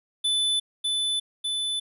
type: tone with echo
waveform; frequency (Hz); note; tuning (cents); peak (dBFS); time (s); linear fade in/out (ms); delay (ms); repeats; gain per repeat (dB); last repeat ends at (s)
square; 3500; A7; -10; -22; 0.24-0.6; 10; 600; 2; -2; 1.8
effects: resampled to 32000 Hz